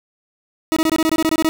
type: tone bursts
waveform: 40% pulse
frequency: 319.5 Hz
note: D#4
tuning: 46 cents sharp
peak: -13 dBFS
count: 12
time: 0.72-1.49 s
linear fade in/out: 0 ms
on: 44 ms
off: 22 ms
effects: none